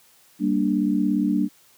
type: chord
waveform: sine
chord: G minor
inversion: none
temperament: equal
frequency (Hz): 196 / 233.1 / 293.7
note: G3 / Bb3 / D4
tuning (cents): 0 / 0 / 0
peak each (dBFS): -23 / -24 / -22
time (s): 0.39-1.49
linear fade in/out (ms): 50
effects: white hiss -56 dBFS RMS until 1.77 s + high-pass 80 Hz 12 dB/octave